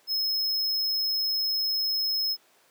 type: tone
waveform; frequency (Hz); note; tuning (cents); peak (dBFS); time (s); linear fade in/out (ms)
square; 5170; E8; -34; -25; 0.07-2.37; 50
effects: pink hiss -61 dBFS RMS until 2.7 s + high-pass 400 Hz 12 dB/octave